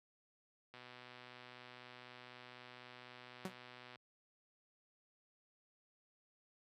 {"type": "click train", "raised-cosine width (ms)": 0.3, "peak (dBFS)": -38, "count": 400, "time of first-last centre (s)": [0.74, 3.958], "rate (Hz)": 124}
{"type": "tone with exponential decay", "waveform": "sawtooth", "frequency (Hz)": 187.7, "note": "F#3", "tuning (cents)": 25, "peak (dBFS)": -34, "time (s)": [3.45, 3.56], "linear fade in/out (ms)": 2, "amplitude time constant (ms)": 22}
{"effects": ["high-pass 80 Hz 12 dB/octave", "resampled to 32000 Hz"]}